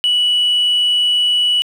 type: tone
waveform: sine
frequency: 2947 Hz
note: F#7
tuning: 8 cents flat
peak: -10 dBFS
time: 0.04-1.62 s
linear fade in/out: 0 ms
effects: tanh soft clip ceiling -9 dBFS + 7-bit